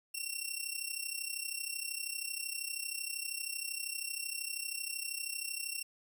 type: tone with amplitude modulation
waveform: 10% pulse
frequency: 2726 Hz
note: F7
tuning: 43 cents flat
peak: -25 dBFS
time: 0.14-5.83 s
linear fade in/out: 10 ms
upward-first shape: sine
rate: 32.8 Hz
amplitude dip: 75%
effects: none